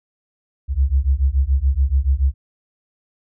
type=beating tone pair; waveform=sine; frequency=64.4 / 71.4 Hz; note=C2 / D2; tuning=-27 / -48 cents; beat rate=7 Hz; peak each=-17 dBFS; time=0.68-2.34 s; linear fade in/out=50 ms; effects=none